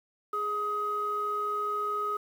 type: tone pair together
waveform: sine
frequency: 415.3 / 1260 Hz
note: G#4 / D#6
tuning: 0 / +21 cents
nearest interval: octave + perfect fifth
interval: 1921 cents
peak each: -35 / -28 dBFS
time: 0.33-2.17 s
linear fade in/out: 5 ms
effects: tanh soft clip ceiling -21 dBFS + 9-bit